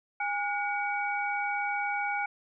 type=tone cluster; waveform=sine; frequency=817 / 1444 / 2264 Hz; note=G#5 / F#6 / C#7; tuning=-29 / -43 / +36 cents; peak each=-31 / -34 / -33 dBFS; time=0.2-2.26 s; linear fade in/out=5 ms; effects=none